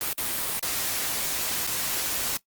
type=noise with dropouts; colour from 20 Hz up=white; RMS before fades=-28 dBFS; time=0.01-2.37 s; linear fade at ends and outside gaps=1 ms; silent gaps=0.13-0.179 / 0.594-0.627 / 1.667-1.673 s; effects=noise-tail reverb RT60 0.1 s tail -19 dB re dry + Opus 32 kbps